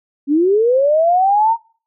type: linear sweep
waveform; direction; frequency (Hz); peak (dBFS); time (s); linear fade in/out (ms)
sine; up; 271.5 to 932.3; -10; 0.27-1.57; 50
effects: noise-tail reverb RT60 0.4 s tail -23 dB re dry